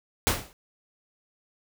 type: noise with exponential decay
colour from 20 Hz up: pink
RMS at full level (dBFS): -19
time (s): 0.27-0.53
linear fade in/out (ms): 0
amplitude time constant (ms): 56
effects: none